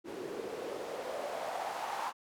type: noise with band-pass filter sweep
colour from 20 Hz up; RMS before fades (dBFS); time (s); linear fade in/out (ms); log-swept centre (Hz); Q
white; -39; 0.04-2.13; 50; 340 to 920; 3.7
effects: none